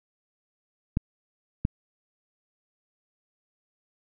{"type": "clicks", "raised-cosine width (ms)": 5, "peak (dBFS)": -11, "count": 2, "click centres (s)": [0.971, 1.651], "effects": []}